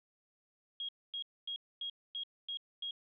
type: tone bursts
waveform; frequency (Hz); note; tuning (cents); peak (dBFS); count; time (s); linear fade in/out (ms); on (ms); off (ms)
sine; 3277; G#7; -24; -37; 7; 0.8-2.909; 2; 87; 250
effects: none